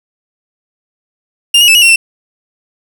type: tone with pitch steps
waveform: 40% pulse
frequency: 2808 / 2893 / 2636 / 2897 / 2730 / 2687 Hz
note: F7 / F#7 / E7 / F#7 / F7 / E7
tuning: +9 / -40 / -1 / -37 / -40 / +33 cents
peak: -3 dBFS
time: 1.54-1.96 s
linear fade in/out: 5 ms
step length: 70 ms
effects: none